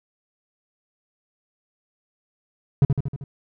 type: tone with echo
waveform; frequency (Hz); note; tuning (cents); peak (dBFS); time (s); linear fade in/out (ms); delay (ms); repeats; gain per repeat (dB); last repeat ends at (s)
triangle; 138.59; C#3; 0; -9; 2.82-2.85; 2; 78; 5; -4; 3.24
effects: none